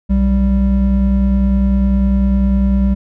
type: tone pair together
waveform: triangle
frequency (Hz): 62 / 196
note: B1 / G3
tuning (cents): +7 / 0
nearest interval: octave + minor sixth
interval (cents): 1993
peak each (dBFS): -11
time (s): 0.09-2.95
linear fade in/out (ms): 20
effects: none